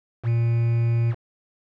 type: tone with quantisation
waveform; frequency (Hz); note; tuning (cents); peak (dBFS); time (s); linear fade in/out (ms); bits
triangle; 116.8; A#2; +4; -16; 0.23-1.15; 50; 6
effects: low-pass 2000 Hz 12 dB/octave